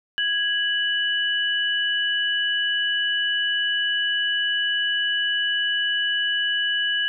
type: tone pair together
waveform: sine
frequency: 1656.5 / 2960 Hz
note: G#6 / F#7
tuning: -5 / 0 cents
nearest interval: minor seventh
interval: 1005 cents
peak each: -23 dBFS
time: 0.18-7.08 s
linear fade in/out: 0 ms
effects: none